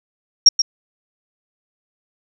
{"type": "tone with echo", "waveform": "sine", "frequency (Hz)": 5588, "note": "F8", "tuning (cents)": 0, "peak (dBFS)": -3, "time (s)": [0.46, 0.49], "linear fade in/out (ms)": 5, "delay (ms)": 130, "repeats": 1, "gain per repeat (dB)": -9, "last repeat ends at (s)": 0.62, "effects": []}